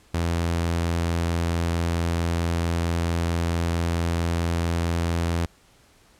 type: tone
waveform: sawtooth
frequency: 84.5 Hz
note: E2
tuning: 43 cents sharp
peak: -18 dBFS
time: 0.14-5.46 s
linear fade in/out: 5 ms
effects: pink hiss -57 dBFS RMS until 6.19 s + low-pass 11000 Hz 12 dB/octave